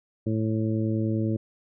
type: harmonic tone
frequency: 110 Hz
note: A2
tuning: in tune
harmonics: 1 / 2 / 3 / 4 / 5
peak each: -26 / -28 / -29 / -38 / -37 dBFS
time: 0.26-1.37 s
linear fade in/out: 10 ms
effects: none